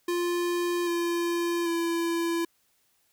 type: tone with pitch steps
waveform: square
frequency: 349.2 / 343 / 336.9 Hz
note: F4 / F4 / E4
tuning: 0 / -31 / +38 cents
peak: -26 dBFS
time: 0.08-2.45 s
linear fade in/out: 5 ms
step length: 790 ms
effects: white hiss -69 dBFS RMS until 3.12 s